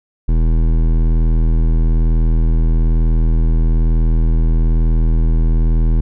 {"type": "tone with hard clipping", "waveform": "sine", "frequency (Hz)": 40.55, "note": "E1", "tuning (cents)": -28, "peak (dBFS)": -12, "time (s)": [0.28, 6.01], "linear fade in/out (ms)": 10, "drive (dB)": 14, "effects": []}